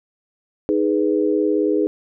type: chord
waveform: sine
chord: G# minor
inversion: second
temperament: equal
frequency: 311.1 / 415.3 / 493.9 Hz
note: D#4 / G#4 / B4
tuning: 0 / 0 / 0 cents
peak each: -19 / -19 / -23 dBFS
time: 0.69-1.87 s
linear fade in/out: 0 ms
effects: none